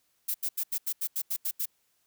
violet noise bursts, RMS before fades -30 dBFS, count 10, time 0.28-1.658 s, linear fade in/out 10 ms, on 64 ms, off 82 ms, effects white hiss -72 dBFS RMS until 2.06 s

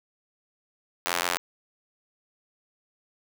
square tone with high-pass filter, 43.65 Hz, F1, in tune, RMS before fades -28 dBFS, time 1.06-1.38 s, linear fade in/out 0 ms, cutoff 970 Hz, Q 0.68, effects none

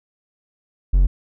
triangle tone, 45.44 Hz, F#1, 31 cents flat, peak -9 dBFS, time 0.93-1.07 s, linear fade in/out 10 ms, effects none

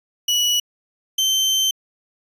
30% pulse tone pair in turn, 2936 / 3105 Hz, F#7 / G7, -14 / -17 cents, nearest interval minor second, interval 97 cents, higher second, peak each -13 dBFS, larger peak neither, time 0.28-0.6 / 1.18-1.71 s, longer second, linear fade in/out 5 ms, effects resampled to 32000 Hz

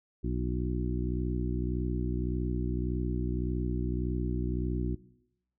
harmonic tone with a mistuned harmonic, 61.74 Hz, B1, in tune, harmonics 1 / 2 / 3 / 4 / 5 / 6, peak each -32 / -35 / -37 / -38 / -39 / -40 dBFS, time 0.23-4.96 s, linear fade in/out 20 ms, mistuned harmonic 6, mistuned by -37 cents, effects noise-tail reverb RT60 0.9 s tail -20 dB re dry

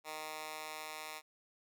10% pulse tone with high-pass filter sweep, 155.3 Hz, D#3, 3 cents flat, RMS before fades -45 dBFS, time 0.04-1.22 s, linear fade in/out 50 ms, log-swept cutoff 780 to 1200 Hz, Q 0.76, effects none

